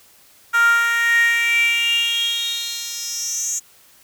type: tone with high-pass filter sweep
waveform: 10% pulse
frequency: 466.2 Hz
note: A#4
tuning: in tune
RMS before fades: -19 dBFS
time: 0.53-3.6 s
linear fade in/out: 20 ms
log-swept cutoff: 1300 to 6800 Hz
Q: 8.3
effects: white hiss -51 dBFS RMS until 4.03 s